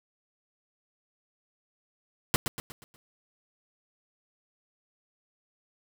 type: noise with echo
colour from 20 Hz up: pink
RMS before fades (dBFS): -23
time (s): 2.34-2.36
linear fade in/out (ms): 0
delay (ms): 120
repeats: 5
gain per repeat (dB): -7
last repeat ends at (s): 2.96
effects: none